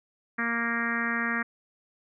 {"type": "harmonic tone", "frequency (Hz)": 233.1, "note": "A#3", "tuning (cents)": 0, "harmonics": [1, 2, 3, 4, 5, 6, 7, 8, 9, 10], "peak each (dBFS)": [-32, -42, -42, -43, -35, -35, -32, -31, -38, -42], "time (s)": [0.38, 1.43], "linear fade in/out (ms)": 10, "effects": []}